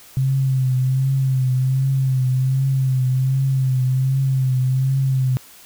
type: tone with vibrato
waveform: sine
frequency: 131.5 Hz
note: C3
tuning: 9 cents sharp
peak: -15 dBFS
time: 0.17-5.37 s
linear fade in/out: 0 ms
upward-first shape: triangle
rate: 1.3 Hz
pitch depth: 51 cents each way
effects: white hiss -45 dBFS RMS until 5.65 s